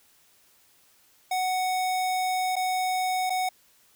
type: tone with dropouts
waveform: square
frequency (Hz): 742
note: F#5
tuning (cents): +5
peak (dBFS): -25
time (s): 1.31-3.49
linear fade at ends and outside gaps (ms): 5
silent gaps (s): 2.557-2.564 / 3.297-3.302
effects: white hiss -61 dBFS RMS until 3.95 s